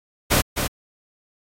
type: noise with echo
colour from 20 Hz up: pink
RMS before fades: -17 dBFS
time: 0.3-0.42 s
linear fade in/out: 20 ms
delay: 260 ms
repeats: 1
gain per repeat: -6 dB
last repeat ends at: 0.68 s
effects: AAC 48 kbps